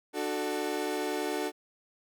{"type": "chord", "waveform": "30% pulse", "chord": "D major", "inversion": "none", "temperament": "equal with one note detuned", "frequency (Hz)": [298.3, 370, 440], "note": ["D4", "F#4", "A4"], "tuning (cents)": [27, 0, 0], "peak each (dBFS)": -32, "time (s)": [0.13, 1.52], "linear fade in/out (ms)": 50, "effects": []}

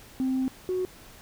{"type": "tone pair in turn", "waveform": "sine", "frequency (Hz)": [261, 368.4], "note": ["C4", "F#4"], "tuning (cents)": [-4, -7], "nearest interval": "tritone", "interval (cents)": 597, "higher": "second", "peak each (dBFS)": [-22, -24], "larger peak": "first", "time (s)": [[0.2, 0.48], [0.69, 0.85]], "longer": "first", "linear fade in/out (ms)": 0, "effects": ["tanh soft clip ceiling -21 dBFS", "pink hiss -50 dBFS RMS until 1.21 s"]}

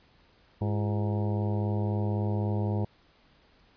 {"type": "harmonic tone with a mistuned harmonic", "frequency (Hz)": 103.83, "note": "G#2", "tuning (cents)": 0, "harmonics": [1, 2, 3, 4, 5, 6, 7, 8, 9], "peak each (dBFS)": [-27, -33, -37, -39, -41, -43, -44, -45, -46], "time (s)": [0.61, 2.85], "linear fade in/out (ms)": 5, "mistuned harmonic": 3, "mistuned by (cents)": 140, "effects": ["pink hiss -62 dBFS RMS until 3.76 s", "resampled to 11025 Hz"]}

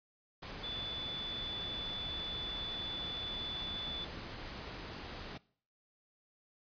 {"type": "tone in noise", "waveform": "sine", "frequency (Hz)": 3478, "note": "A7", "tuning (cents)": -21, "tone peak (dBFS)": -39, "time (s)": [0.63, 4.05], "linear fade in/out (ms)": 10, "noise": "pink", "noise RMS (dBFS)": -45, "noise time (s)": [0.42, 5.38], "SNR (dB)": 3, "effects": ["noise-tail reverb RT60 0.5 s tail -21 dB re dry", "resampled to 11025 Hz"]}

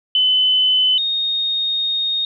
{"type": "tone pair in turn", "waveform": "sine", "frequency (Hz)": [3024, 3709], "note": ["F#7", "A#7"], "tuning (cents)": [37, -9], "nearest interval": "major third", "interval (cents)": 354, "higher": "second", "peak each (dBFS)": [-12, -17], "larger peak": "first", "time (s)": [[0.15, 0.98], [0.98, 2.25]], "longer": "second", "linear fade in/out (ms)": 2, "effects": []}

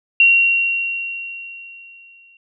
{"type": "tone with exponential decay", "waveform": "sine", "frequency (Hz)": 2747, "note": "F7", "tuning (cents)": -29, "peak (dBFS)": -7, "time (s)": [0.2, 2.37], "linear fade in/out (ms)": 2, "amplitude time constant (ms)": 470, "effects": []}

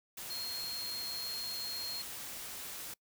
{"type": "tone in noise", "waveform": "sine", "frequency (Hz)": 4241, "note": "C8", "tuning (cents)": 23, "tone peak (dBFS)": -38, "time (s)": [0.3, 2.02], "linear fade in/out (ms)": 5, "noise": "white", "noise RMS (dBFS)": -44, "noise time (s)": [0.17, 2.94], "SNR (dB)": 3, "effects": ["noise-tail reverb RT60 0.1 s tail -24 dB re dry"]}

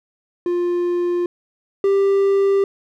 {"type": "tone pair in turn", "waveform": "triangle", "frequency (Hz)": [351.3, 394.3], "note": ["F4", "G4"], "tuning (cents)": [10, 10], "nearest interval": "major second", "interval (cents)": 200, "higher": "second", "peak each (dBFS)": [-15, -11], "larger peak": "second", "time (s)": [[0.46, 1.26], [1.84, 2.64]], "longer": "neither", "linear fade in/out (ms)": 2, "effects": []}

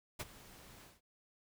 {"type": "noise with ADSR envelope", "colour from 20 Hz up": "pink", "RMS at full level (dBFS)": -39, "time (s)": [0.19, 1.01], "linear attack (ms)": 14, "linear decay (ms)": 34, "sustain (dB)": -18, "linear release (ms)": 170, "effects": []}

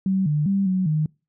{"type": "tone with pitch steps", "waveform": "sine", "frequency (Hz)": [191, 149.4, 196.4, 186.3, 154.1], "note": ["G3", "D3", "G3", "F#3", "D#3"], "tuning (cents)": [-45, 30, 4, 12, -16], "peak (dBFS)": -18, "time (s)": [0.06, 1.06], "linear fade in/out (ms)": 2, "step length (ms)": 200, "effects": ["noise-tail reverb RT60 0.3 s tail -26 dB re dry"]}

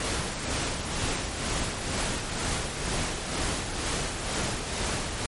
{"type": "noise with tremolo", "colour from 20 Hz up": "pink", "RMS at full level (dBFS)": -28, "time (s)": [0, 5.26], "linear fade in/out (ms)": 2, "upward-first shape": "sine", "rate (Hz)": 2.1, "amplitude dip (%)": 45, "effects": ["MP3 48 kbps"]}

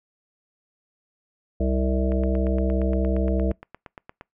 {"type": "harmonic tone", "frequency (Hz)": 65, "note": "C2", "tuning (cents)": -11, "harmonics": [1, 3, 5, 7, 9, 10], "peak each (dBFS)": [-22, -27, -29, -30, -32, -32], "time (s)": [1.6, 3.52], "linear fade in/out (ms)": 5}
{"type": "click train", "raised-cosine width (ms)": 0.5, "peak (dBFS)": -24, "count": 19, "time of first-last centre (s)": [2.12, 4.211], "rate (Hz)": 8.61}
{"effects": ["noise-tail reverb RT60 0.2 s tail -26 dB re dry"]}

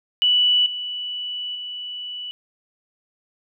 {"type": "tone with level steps", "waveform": "sine", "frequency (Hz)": 2960, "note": "F#7", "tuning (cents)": 0, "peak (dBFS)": [-14, -26, -29], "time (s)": [0.22, 2.31], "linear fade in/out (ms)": 0, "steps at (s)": [0.66, 1.55], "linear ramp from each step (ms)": 2, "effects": []}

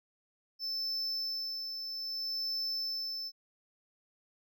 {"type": "tone with tremolo", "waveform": "triangle", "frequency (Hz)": 5280, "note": "E8", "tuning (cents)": 2, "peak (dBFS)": -31, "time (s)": [0.59, 3.32], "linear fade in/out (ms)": 50, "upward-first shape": "sine", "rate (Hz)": 0.62, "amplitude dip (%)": 45, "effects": []}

